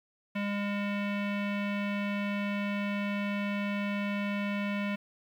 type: tone with low-pass filter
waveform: square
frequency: 203 Hz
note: G#3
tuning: 39 cents flat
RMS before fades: -32 dBFS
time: 0.35-4.96 s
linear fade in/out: 10 ms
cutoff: 2500 Hz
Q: 3.3
effects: 10-bit